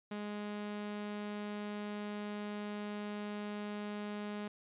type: tone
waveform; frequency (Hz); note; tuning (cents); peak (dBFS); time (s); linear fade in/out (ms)
sawtooth; 207.7; G#3; 0; -35; 0.11-4.48; 5
effects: resampled to 8000 Hz